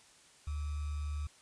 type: tone with sample-and-hold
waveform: sine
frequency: 74.2 Hz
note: D2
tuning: 18 cents sharp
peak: -34 dBFS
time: 0.47-1.27 s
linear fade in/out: 5 ms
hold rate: 1225 Hz
effects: white hiss -61 dBFS RMS until 1.41 s + resampled to 22050 Hz